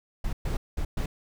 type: noise bursts at uneven times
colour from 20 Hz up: brown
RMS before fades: -28 dBFS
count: 4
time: 0.24-0.33 / 0.45-0.57 / 0.77-0.85 / 0.97-1.06 s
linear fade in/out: 5 ms
effects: none